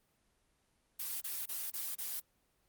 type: noise bursts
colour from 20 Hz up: blue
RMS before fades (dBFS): -39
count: 5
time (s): 0.99-2.202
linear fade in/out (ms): 10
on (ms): 220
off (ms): 28
effects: pink hiss -75 dBFS RMS until 2.68 s + Opus 24 kbps